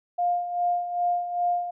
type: tone with tremolo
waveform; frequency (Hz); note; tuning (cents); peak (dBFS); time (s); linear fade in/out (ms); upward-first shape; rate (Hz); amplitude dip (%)
sine; 705; F5; +16; -20; 0.18-1.71; 10; sine; 2.5; 65
effects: none